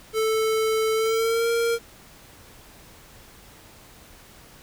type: tone with pitch glide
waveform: square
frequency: 440 to 464.6 Hz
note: A4 to A#4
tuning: 0 to -6 cents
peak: -21 dBFS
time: 0.13-1.79 s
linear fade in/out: 50 ms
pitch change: +94 cents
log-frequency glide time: 0.94-1.49 s
effects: pink hiss -49 dBFS RMS until 4.62 s